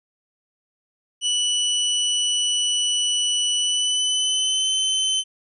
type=tone with pitch glide; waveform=sawtooth; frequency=2960 to 3064 Hz; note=F#7 to G7; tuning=0 to -40 cents; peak=-16 dBFS; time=1.21-5.24 s; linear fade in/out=50 ms; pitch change=+60 cents; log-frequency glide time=3.57-4.71 s; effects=resampled to 24000 Hz